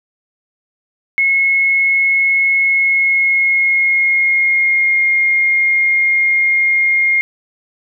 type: tone with pitch glide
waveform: sine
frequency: 2178 to 2131 Hz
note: C#7 to C7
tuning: -31 to +31 cents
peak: -10 dBFS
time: 1.18-7.21 s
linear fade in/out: 0 ms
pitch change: -38 cents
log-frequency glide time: 2.6-5.04 s
effects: none